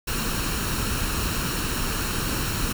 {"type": "noise with comb filter", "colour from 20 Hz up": "pink", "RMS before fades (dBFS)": -26, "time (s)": [0.07, 2.73], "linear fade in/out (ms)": 10, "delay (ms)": 0.72, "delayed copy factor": 0.55, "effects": []}